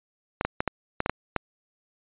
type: clicks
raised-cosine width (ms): 0.5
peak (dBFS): -9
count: 8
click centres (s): 0.411 / 0.45 / 0.605 / 0.677 / 1.004 / 1.061 / 1.096 / 1.363
effects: resampled to 8000 Hz